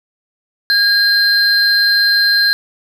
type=tone pair together; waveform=triangle; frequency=1630 / 4147 Hz; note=G#6 / C8; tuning=-33 / -16 cents; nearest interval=octave + major third; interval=1617 cents; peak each=-11 dBFS; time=0.7-2.53 s; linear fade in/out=0 ms; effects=none